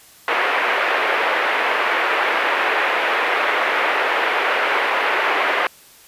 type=band-pass noise; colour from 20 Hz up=white; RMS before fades=-19 dBFS; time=0.28-5.67 s; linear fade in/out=2 ms; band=400 to 2300 Hz; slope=24 dB/octave; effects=white hiss -47 dBFS RMS until 6.07 s + resampled to 32000 Hz